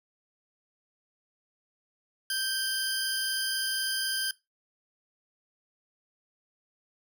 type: tone pair together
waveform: 20% pulse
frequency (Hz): 1568 / 4962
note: G6 / D#8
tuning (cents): 0 / -6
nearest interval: octave + minor sixth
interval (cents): 1994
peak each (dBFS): -26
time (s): 2.3-4.31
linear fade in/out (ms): 2
effects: noise-tail reverb RT60 0.2 s tail -20 dB re dry